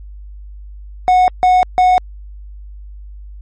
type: tone bursts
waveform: triangle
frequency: 733 Hz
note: F#5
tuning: 16 cents flat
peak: -5 dBFS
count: 3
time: 1.08-1.98 s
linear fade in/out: 0 ms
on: 200 ms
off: 150 ms
effects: added 50 Hz sine -30 dBFS peak until 3.41 s + MP3 32 kbps